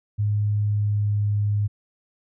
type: tone with pitch glide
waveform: sine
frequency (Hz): 104.2 to 103.42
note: G#2 to G#2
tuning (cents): +6 to -7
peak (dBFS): -19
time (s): 0.18-1.68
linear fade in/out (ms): 20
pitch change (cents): -13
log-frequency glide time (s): 0.6-1.25
effects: none